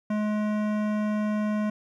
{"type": "tone with hard clipping", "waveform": "sine", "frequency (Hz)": 211.5, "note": "G#3", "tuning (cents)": 32, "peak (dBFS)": -26, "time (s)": [0.1, 1.7], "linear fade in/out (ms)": 5, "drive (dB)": 16, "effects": []}